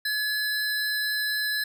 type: tone pair together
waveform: square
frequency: 1705 / 4052 Hz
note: G#6 / B7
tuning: +45 / +44 cents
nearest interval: octave + minor third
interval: 1499 cents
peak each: -27 / -31 dBFS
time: 0.05-1.64 s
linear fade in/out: 5 ms
effects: none